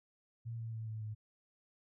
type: tone with pitch steps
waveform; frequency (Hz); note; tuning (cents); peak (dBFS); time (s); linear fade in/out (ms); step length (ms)
sine; 115.6 / 113.55 / 111.53 / 109.55 / 107.61; A#2 / A#2 / A2 / A2 / A2; -14 / -45 / +24 / -7 / -38; -39; 0.45-1.15; 20; 140
effects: none